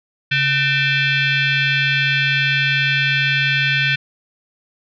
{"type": "tone with frequency modulation", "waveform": "sine", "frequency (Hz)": 138.59, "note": "C#3", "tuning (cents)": 0, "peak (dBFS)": -14, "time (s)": [0.31, 3.96], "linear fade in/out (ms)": 10, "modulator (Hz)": 832, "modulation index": 3.8, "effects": []}